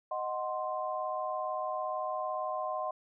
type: chord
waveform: sine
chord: C diminished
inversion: first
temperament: equal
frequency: 622.3 / 740 / 1046.5 Hz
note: Eb5 / Gb5 / C6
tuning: 0 / 0 / 0 cents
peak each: -36 / -37 / -36 dBFS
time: 0.11-2.91 s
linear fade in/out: 5 ms
effects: none